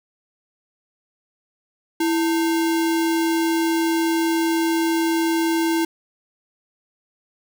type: tone with sample-and-hold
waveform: sine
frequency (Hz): 329.6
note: E4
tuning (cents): 0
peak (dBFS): -17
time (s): 2-5.85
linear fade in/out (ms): 5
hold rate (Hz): 1225
effects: none